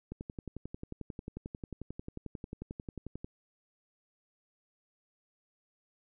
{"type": "click train", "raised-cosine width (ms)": 3, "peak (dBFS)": -27, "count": 36, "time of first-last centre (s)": [0.12, 3.245], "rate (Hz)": 11.2, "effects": []}